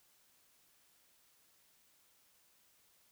silence, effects white hiss -70 dBFS RMS until 3.11 s

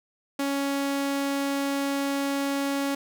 sawtooth tone, 278.4 Hz, C#4, 8 cents sharp, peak -21 dBFS, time 0.39-2.95 s, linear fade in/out 5 ms, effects none

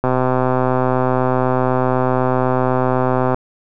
click train, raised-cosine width 1 ms, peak -3 dBFS, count 424, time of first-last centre 0.04-3.345 s, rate 128 Hz, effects none

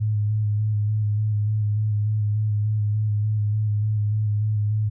sine tone with vibrato, 105.9 Hz, G#2, 34 cents sharp, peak -19 dBFS, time 0-4.9 s, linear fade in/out 20 ms, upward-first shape square, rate 3.4 Hz, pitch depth 23 cents each way, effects none

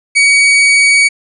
40% pulse tone, 2257 Hz, C#7, 31 cents sharp, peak -5 dBFS, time 0.15-1.09 s, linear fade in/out 20 ms, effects resampled to 24000 Hz

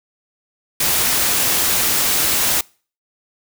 white noise, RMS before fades -17 dBFS, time 0.8-2.61 s, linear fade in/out 5 ms, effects noise-tail reverb RT60 0.4 s tail -25 dB re dry

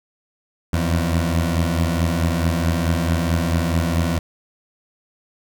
20% pulse beating tone pair, 82.41 / 87.01 Hz, E2 / F2, 0 / -6 cents, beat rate 4.6 Hz, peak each -14 / -18 dBFS, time 0.73-4.19 s, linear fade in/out 5 ms, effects none

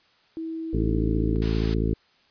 sine tone with pitch glide, 324.4 to 306.2 Hz, E4 to D#4, -28 to -28 cents, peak -29 dBFS, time 0.37-1.36 s, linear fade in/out 0 ms, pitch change -100 cents, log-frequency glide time 0.71-1.02 s
harmonic tone, 55 Hz, A1, in tune, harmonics 1 / 2 / 3 / 4 / 5 / 6 / 7 / 8, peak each -25 / -28 / -30 / -31 / -32 / -33 / -33 / -34 dBFS, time 0.73-1.94 s, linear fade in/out 5 ms
white noise, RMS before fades -35 dBFS, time 1.42-1.74 s, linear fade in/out 0 ms
effects white hiss -61 dBFS RMS until 2.3 s + resampled to 11025 Hz

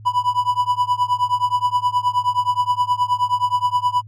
triangle tone with tremolo, 987.8 Hz, B5, in tune, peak -10 dBFS, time 0.05-4.02 s, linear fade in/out 20 ms, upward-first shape triangle, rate 9.5 Hz, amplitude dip 100%, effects added 107 Hz sine -37 dBFS peak until 4.07 s + AAC 64 kbps

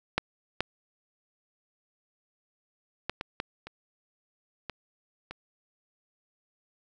clicks, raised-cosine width 0.3 ms, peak -8 / -10 / -13 / -17 / -14 / -25 / -19 / -23 dBFS, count 8, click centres 0.18 / 0.606 / 3.096 / 3.211 / 3.401 / 3.67 / 4.697 / 5.31 s, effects none

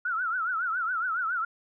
sine tone with vibrato, 1396.9 Hz, F6, in tune, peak -26 dBFS, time 0.05-1.45 s, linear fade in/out 5 ms, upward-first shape triangle, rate 7.2 Hz, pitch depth 170 cents each way, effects none

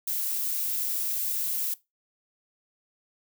violet noise, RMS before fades -29 dBFS, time 0.07-1.74 s, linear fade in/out 5 ms, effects noise-tail reverb RT60 0.2 s tail -19 dB re dry

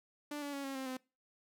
sawtooth tone with pitch steps, 293.7 / 286.2 / 278.8 / 271.7 / 264.7 / 257.9 Hz, D4 / D4 / C#4 / C#4 / C4 / C4, 0 / -45 / +10 / -35 / +20 / -25 cents, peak -35 dBFS, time 0.31-0.97 s, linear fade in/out 5 ms, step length 110 ms, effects noise-tail reverb RT60 0.3 s tail -23 dB re dry

